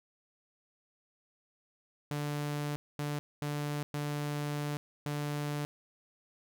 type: tone bursts at uneven times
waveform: sawtooth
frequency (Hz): 146.83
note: D3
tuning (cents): 0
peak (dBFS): -29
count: 5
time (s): 2.11-2.76 / 2.99-3.19 / 3.42-3.83 / 3.94-4.77 / 5.06-5.65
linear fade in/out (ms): 0
effects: none